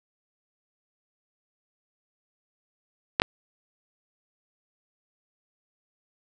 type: clicks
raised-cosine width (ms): 0.3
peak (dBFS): -3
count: 2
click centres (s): 3.199 / 3.219
effects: none